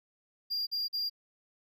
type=tone bursts; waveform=triangle; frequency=4791 Hz; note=D8; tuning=34 cents sharp; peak=-29 dBFS; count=3; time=0.5-1.098 s; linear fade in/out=20 ms; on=170 ms; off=44 ms; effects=none